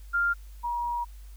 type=tone pair in turn; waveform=sine; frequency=1396.9 / 954.1 Hz; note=F6 / A#5; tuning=0 / +40 cents; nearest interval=perfect fifth; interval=660 cents; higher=first; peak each=-22 / -27 dBFS; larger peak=first; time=0.13-0.34 / 0.63-1.05 s; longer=second; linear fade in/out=20 ms; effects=added 50 Hz sine -42 dBFS peak until 1.36 s + white hiss -60 dBFS RMS until 1.36 s